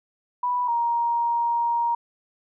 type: tone pair in turn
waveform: sine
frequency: 984 / 939.8 Hz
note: B5 / A#5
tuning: -7 / +14 cents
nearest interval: minor second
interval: 79 cents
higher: first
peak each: -21 / -20 dBFS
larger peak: second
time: 0.43-0.68 / 0.68-1.95 s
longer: second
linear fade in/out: 5 ms
effects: none